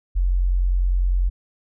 sine tone, 44.99 Hz, F#1, 48 cents flat, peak -16 dBFS, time 0.15-1.3 s, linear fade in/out 20 ms, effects none

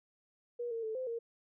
sine tone with pitch steps, 479.8 / 457.3 / 439.4 / 515 / 463.8 Hz, A#4 / A#4 / A4 / C5 / A#4, +50 / -33 / -2 / -28 / -9 cents, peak -35 dBFS, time 0.59-1.19 s, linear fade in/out 10 ms, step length 120 ms, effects none

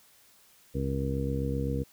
harmonic tone, 67.7 Hz, C#2, 40 cents flat, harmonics 1 / 2 / 3 / 4 / 5 / 6 / 7, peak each -33 / -32 / -37 / -35 / -44 / -45 / -35 dBFS, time 0.74-1.84 s, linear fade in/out 20 ms, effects white hiss -60 dBFS RMS until 1.92 s

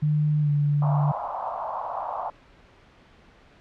sine tone with pitch glide, 150.5 to 145.79 Hz, D3 to D3, +43 to -12 cents, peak -19 dBFS, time 0.02-1.12 s, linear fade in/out 10 ms, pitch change -55 cents, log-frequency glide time 0.4-0.5 s
pink band-pass noise, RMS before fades -31 dBFS, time 0.82-2.3 s, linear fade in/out 2 ms, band 650 to 1100 Hz, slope 48 dB/octave
effects pink hiss -54 dBFS RMS until 3.6 s + low-pass 3000 Hz 12 dB/octave

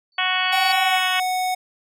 sine tone with exponential growth, 4511 Hz, C#8, 29 cents sharp, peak -22 dBFS, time 0.12-0.72 s, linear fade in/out 1 ms, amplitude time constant 130 ms
harmonic tone, 370 Hz, F#4, in tune, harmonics 2 / 3 / 4 / 5 / 6 / 7 / 8 / 9, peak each -27 / -27 / -27 / -27 / -27 / -27 / -27 / -27 dBFS, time 0.18-1.2 s, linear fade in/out 5 ms
square tone with pitch glide, 765 to 738.5 Hz, G5 to F#5, -42 to -3 cents, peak -21 dBFS, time 0.52-1.55 s, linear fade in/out 10 ms, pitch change -61 cents, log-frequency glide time 0.81-1.06 s
effects none

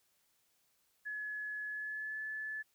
sine tone with pitch glide, 1700 to 1731.7 Hz, G#6 to A6, +40 to -28 cents, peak -38 dBFS, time 1.05-2.63 s, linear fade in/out 20 ms, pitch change +32 cents, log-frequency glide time 1.67-2.19 s, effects white hiss -75 dBFS RMS until 2.74 s

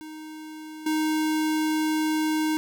square tone with level steps, 311.1 Hz, D#4, in tune, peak -38 / -23 dBFS, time 0.01-2.57 s, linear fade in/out 0 ms, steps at 0.86 s, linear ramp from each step 5 ms, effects none

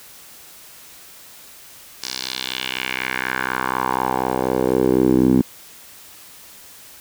10% pulse tone with band-pass filter sweep, 64.1 Hz, C2, 35 cents flat, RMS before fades -20 dBFS, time 2.02-5.42 s, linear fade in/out 10 ms, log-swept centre 5400 to 250 Hz, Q 2.5, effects white hiss -43 dBFS RMS until 7 s

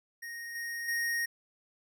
square tone with level steps, 1864.7 Hz, A#6, in tune, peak -40 / -36 / -30 dBFS, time 0.22-1.26 s, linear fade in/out 10 ms, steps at 0.55 / 0.88 s, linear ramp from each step 5 ms, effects none

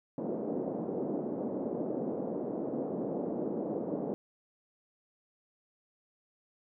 pink band-pass noise, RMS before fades -35 dBFS, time 0.18-4.14 s, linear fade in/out 0 ms, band 210 to 590 Hz, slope 24 dB/octave, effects none

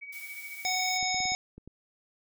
sine tone with tremolo, 2265 Hz, C#7, 37 cents sharp, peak -37 dBFS, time 0.01-0.99 s, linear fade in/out 20 ms, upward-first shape triangle, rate 14 Hz, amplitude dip 65%
blue noise, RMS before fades -47 dBFS, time 0.12-0.98 s, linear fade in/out 10 ms
harmonic tone, 743 Hz, F#5, 7 cents sharp, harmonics 1 / 3 / 5 / 7 / 9, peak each -32 / -32 / -37 / -33 / -34 dBFS, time 0.65-1.35 s, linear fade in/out 0 ms
clicks, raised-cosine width 3 ms, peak -33 dBFS, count 7, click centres 1.028 / 1.145 / 1.204 / 1.255 / 1.32 / 1.58 / 1.676 s
effects none

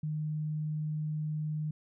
sine tone, 153.2 Hz, D#3, 27 cents flat, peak -31 dBFS, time 0.03-1.71 s, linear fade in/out 5 ms, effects none

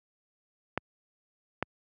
clicks, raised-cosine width 0.5 ms, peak -13 dBFS, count 2, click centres 0.776 / 1.626 s, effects high-pass 80 Hz 12 dB/octave

